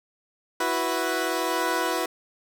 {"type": "chord", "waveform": "15% pulse", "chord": "E suspended second", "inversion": "none", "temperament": "equal", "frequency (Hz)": [329.6, 370, 493.9], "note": ["E4", "F#4", "B4"], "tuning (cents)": [0, 0, 0], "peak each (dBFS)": -22, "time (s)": [0.6, 2.06], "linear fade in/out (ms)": 5, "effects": []}